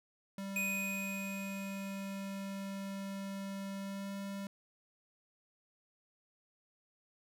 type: tone with pitch glide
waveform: square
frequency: 196 to 197.59 Hz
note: G3 to G3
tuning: 0 to +14 cents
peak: -40 dBFS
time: 0.38-4.47 s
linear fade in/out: 2 ms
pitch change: +14 cents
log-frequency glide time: 3.77-4.12 s
type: tone with exponential decay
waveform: square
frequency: 2489 Hz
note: D#7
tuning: in tune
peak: -33 dBFS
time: 0.56-3.32 s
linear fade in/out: 2 ms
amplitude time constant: 600 ms
effects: none